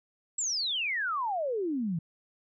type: exponential sweep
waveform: sine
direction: down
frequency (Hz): 7840 to 155.56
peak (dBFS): -28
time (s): 0.38-1.99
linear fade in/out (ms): 5
effects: none